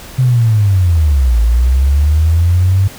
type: linear two-way sweep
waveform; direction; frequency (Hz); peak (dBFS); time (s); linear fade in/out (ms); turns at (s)
sine; down then up; 131 to 54.9 to 98.2; -7; 0.18-2.88; 10; 1.4
effects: pink hiss -33 dBFS RMS until 2.98 s